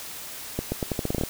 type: accelerating click train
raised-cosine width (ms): 2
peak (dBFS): -12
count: 11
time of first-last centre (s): 0.59-1.236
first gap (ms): 130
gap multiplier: 0.83
effects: white hiss -38 dBFS RMS until 1.29 s